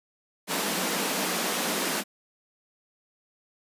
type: high-pass noise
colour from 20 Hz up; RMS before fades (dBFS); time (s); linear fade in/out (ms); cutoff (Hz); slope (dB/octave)
pink; -28; 0.47-2.04; 50; 170; 96
effects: resampled to 32000 Hz